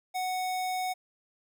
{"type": "tone", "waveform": "square", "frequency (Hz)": 740, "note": "F#5", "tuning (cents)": 0, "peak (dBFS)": -30, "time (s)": [0.14, 0.94], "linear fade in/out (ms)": 20, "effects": []}